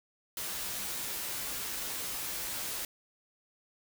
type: noise with comb filter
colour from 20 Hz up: white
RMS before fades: -37 dBFS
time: 0.37-2.85 s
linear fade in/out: 2 ms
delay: 13 ms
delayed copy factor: -0.55
effects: none